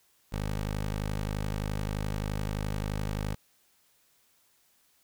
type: tone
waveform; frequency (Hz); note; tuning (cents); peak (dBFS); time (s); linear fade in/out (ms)
15% pulse; 51.6; G#1; -10; -24; 0.32-3.35; 10
effects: white hiss -67 dBFS RMS until 5.03 s